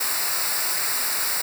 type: noise with comb filter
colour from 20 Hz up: white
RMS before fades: -24 dBFS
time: 0-1.42 s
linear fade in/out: 10 ms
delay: 0.31 ms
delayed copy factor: -0.8
effects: none